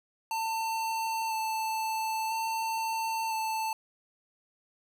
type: tone with vibrato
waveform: square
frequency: 890 Hz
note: A5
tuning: 20 cents sharp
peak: -30 dBFS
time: 0.31-3.73 s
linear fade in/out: 2 ms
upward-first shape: square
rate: 0.5 Hz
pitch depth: 13 cents each way
effects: 12-bit